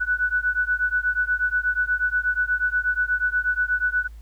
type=beating tone pair; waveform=sine; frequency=1480 / 1488.3 Hz; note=F#6 / F#6; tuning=0 / +10 cents; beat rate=8.3 Hz; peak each=-23 dBFS; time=0-4.08 s; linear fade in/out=20 ms; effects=added 55 Hz sine -38 dBFS peak until 4.21 s + pink hiss -60 dBFS RMS until 4.21 s